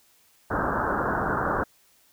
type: low-pass noise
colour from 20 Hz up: white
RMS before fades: -26 dBFS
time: 0.5-1.64 s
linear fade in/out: 10 ms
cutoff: 1600 Hz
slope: 96 dB/octave
effects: white hiss -61 dBFS RMS until 2.12 s